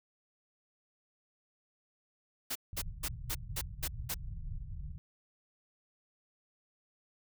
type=noise bursts; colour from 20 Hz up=white; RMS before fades=-36 dBFS; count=7; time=2.5-4.145 s; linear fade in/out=10 ms; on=55 ms; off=210 ms
type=low-pass noise; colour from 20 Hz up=pink; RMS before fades=-42 dBFS; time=2.73-4.98 s; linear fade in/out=0 ms; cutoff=150 Hz; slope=48 dB/octave
effects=none